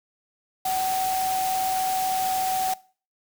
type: tone in noise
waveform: sine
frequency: 754 Hz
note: F#5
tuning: 32 cents sharp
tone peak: -23 dBFS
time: 0.65-2.74 s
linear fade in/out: 5 ms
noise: white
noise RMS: -32 dBFS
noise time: 0.65-2.74 s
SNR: +6 dB
effects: noise-tail reverb RT60 0.4 s tail -21 dB re dry